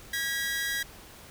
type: tone pair together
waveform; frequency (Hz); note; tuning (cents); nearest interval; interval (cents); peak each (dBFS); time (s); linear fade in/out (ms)
sawtooth; 1637.6 / 1932; G#6 / B6; -25 / -39; minor third; 286; -28; 0.13-0.83; 5
effects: pink hiss -49 dBFS RMS until 1.3 s